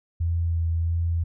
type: tone with vibrato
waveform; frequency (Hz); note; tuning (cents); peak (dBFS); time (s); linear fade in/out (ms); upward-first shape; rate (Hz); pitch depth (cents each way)
sine; 83.6; E2; +25; -21; 0.2-1.24; 10; sine; 1.5; 17
effects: none